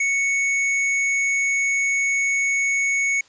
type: tone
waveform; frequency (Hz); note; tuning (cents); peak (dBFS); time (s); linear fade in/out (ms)
square; 2217; C#7; 0; -19; 0-3.21; 5
effects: white hiss -53 dBFS RMS until 3.28 s + resampled to 16000 Hz